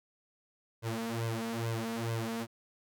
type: tone with flanger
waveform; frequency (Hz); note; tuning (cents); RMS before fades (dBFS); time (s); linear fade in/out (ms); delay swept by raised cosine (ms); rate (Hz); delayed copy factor
sawtooth; 114.4; A#2; -32; -35; 0.82-2.47; 50; 1.9 to 4.6; 2.3; +0.95
effects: none